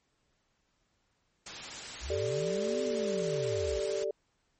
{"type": "noise", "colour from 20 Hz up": "white", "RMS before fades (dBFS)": -41, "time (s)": [1.46, 4.04], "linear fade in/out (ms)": 5}
{"type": "linear two-way sweep", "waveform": "sine", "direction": "up then down", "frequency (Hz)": [50.4, 260, 50.4], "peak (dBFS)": -36, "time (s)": [2, 3.81], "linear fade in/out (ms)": 50, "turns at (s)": 2.82}
{"type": "chord", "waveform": "sine", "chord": "G suspended second", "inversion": "none", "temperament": "just", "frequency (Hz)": [392, 441, 588], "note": ["G4", "A4", "D5"], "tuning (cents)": [0, 4, 2], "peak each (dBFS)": -34, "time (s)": [2.1, 4.11], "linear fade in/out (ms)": 2}
{"effects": ["pink hiss -75 dBFS RMS until 4.59 s", "MP3 32 kbps"]}